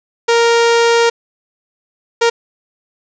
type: tone bursts at uneven times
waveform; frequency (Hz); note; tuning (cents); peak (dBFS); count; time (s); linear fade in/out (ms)
sawtooth; 466.2; A#4; 0; -5; 2; 0.28-1.1 / 2.21-2.3; 10
effects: resampled to 16000 Hz + 7-bit